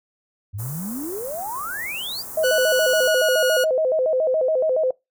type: exponential sweep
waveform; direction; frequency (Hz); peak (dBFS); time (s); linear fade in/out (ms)
sine; up; 93.4 to 4974; -27; 0.53-2.23; 20
type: band-stop noise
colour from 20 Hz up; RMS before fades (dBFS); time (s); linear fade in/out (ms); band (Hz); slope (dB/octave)
white; -35; 0.58-3.1; 20; 1300 to 7400; 24
type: tone with vibrato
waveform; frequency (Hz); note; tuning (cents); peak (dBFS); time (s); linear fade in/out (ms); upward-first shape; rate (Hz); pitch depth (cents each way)
sine; 570; C#5; +48; -17; 2.37-4.91; 5; square; 7.1; 180
type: tone with pitch glide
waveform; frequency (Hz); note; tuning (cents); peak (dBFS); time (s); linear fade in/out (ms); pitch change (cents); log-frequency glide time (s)
sawtooth; 1480 to 1447; F#6 to F#6; 0 to -39; -17; 2.43-3.65; 20; -39; 2.53-3.39
effects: noise-tail reverb RT60 0.2 s tail -23 dB re dry